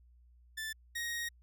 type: tone pair in turn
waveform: sawtooth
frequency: 1760 / 1876.5 Hz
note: A6 / A#6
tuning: 0 / +11 cents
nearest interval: minor second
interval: 111 cents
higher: second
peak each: -34 / -32 dBFS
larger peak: second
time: 0.57-0.73 / 0.95-1.29 s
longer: second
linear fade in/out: 10 ms
effects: added 60 Hz sine -59 dBFS peak until 1.42 s